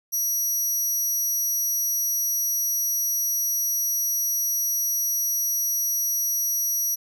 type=tone; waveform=20% pulse; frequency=5800 Hz; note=F#8; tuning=35 cents flat; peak=-17 dBFS; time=0.12-6.96 s; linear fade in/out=20 ms; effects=none